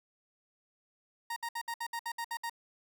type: tone bursts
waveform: 30% pulse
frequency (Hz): 932.3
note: A#5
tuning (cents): 0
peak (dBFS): -32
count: 10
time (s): 1.3-2.497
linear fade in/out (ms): 5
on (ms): 63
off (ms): 63
effects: none